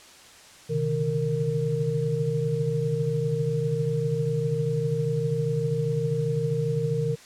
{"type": "tone cluster", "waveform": "sine", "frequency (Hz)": [127.6, 142.7, 155.2, 461.3], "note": ["C3", "D3", "D#3", "A#4"], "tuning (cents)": [-43, -49, -4, -18], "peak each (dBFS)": [-29, -34, -27, -27], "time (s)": [0.69, 7.16], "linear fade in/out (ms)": 20, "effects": ["white hiss -49 dBFS RMS until 7.25 s", "low-pass 8000 Hz 12 dB/octave"]}